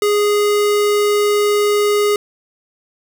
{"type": "tone", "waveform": "square", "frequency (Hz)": 413.9, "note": "G#4", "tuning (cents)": -6, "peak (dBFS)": -13, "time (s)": [0.02, 2.16], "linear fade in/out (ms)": 2, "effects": []}